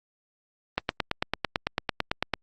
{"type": "click train", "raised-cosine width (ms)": 0.3, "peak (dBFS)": -8, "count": 15, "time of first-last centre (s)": [0.78, 2.337], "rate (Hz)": 8.99, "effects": ["Opus 32 kbps"]}